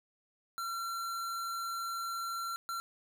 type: tone bursts at uneven times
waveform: square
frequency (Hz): 1363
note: F6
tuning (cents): -43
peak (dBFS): -36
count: 2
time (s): 0.58-2.56 / 2.69-2.8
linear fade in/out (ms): 0
effects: none